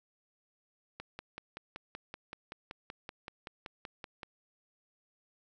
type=click train; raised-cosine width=0.3 ms; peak=-26 dBFS; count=18; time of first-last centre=1-4.232 s; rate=5.26 Hz; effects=none